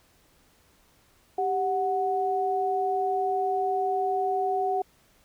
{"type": "tone pair together", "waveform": "sine", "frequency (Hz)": [392, 740], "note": ["G4", "F#5"], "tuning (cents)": [0, 0], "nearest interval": "major seventh", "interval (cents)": 1100, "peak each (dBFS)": [-28, -25], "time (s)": [1.38, 4.82], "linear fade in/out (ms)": 5, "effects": ["pink hiss -62 dBFS RMS until 5.24 s"]}